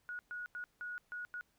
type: tone bursts at uneven times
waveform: sine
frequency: 1455 Hz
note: F#6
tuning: 29 cents flat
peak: -40 dBFS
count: 6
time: 0.09-0.19 / 0.31-0.46 / 0.55-0.64 / 0.81-0.98 / 1.12-1.25 / 1.34-1.41 s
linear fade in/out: 0 ms
effects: pink hiss -75 dBFS RMS until 1.58 s